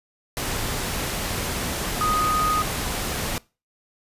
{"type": "tone in noise", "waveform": "sine", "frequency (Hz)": 1244.5, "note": "D#6", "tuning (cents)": 0, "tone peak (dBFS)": -20, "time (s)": [2.01, 2.62], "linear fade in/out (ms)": 0, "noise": "pink", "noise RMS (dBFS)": -27, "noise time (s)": [0.37, 3.38], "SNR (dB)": 4, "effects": ["noise-tail reverb RT60 0.3 s tail -23 dB re dry", "resampled to 32000 Hz"]}